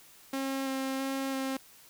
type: tone with vibrato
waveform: sawtooth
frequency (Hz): 268.1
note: C4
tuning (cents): +42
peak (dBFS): -27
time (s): 0.33-1.57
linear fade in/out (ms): 5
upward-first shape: square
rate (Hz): 1.5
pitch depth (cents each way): 10
effects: white hiss -56 dBFS RMS until 1.89 s